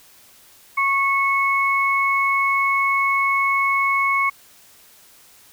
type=tone pair together; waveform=sine; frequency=1100 / 2200 Hz; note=C#6 / C#7; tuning=-14 / -14 cents; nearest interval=octave; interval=1200 cents; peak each=-19 dBFS; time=0.77-4.3 s; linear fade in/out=10 ms; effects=white hiss -50 dBFS RMS until 5.52 s